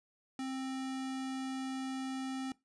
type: tone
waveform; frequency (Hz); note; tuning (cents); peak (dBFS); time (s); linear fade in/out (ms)
square; 263.7; C4; +14; -37; 0.39-2.52; 2
effects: noise-tail reverb RT60 0.2 s tail -20 dB re dry + resampled to 22050 Hz